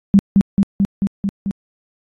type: tone with echo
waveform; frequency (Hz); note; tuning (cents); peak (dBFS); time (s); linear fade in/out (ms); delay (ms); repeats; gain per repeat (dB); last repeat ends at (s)
sine; 198; G3; +18; -5; 0.14-0.19; 0; 220; 6; -2; 1.51
effects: AAC 32 kbps